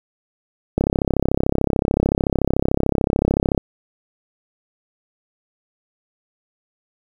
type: click train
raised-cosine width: 2 ms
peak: -3 dBFS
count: 95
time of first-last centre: 0.78-3.578 s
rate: 33.6 Hz
effects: 7-bit